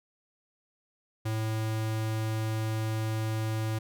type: tone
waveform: square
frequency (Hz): 110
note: A2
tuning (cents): 0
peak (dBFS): -29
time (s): 1.25-3.79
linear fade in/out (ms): 10
effects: none